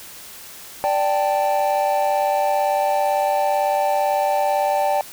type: chord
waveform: triangle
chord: D suspended fourth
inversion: none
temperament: just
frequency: 587.3 / 783.1 / 881 Hz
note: D5 / G5 / A5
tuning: 0 / -2 / +2 cents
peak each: -19 / -18 / -22 dBFS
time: 0.84-5.01 s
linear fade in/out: 0 ms
effects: white hiss -39 dBFS RMS until 5.12 s